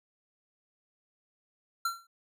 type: tone with exponential decay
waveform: square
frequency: 1364 Hz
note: F6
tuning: 41 cents flat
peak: -26 dBFS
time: 1.85-2.07 s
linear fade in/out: 5 ms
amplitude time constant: 47 ms
effects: none